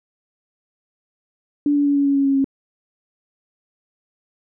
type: tone with pitch steps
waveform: sine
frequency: 290 / 287.3 / 284.7 / 282.1 / 279.5 / 276.9 / 274.4 / 271.8 Hz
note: D4 / D4 / C#4 / C#4 / C#4 / C#4 / C#4 / C#4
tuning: -22 / -38 / +46 / +30 / +14 / -2 / -17 / -34 cents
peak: -14 dBFS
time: 1.66-2.444 s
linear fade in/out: 2 ms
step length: 98 ms
effects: none